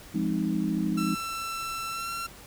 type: chord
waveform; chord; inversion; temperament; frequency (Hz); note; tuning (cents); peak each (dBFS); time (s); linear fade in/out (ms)
sine; F minor seventh; none; equal; 174.61 / 207.7 / 261.6 / 311.1; F3 / Ab3 / C4 / Eb4; 0 / 0 / 0 / 0; -30 / -29 / -33 / -30; 0.14-1.15; 10
type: tone with pitch glide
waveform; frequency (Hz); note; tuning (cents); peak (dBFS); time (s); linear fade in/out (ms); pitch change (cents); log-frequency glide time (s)
sawtooth; 1339 to 1362.4; E6 to F6; +27 to -43; -28; 0.97-2.27; 10; +30; 1.91-2.11
effects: pink hiss -48 dBFS RMS until 2.46 s